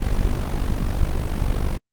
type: noise with amplitude modulation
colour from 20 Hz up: brown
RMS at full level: -18 dBFS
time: 0-1.78 s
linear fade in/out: 20 ms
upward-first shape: sine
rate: 48.7 Hz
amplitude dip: 70%
effects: Opus 24 kbps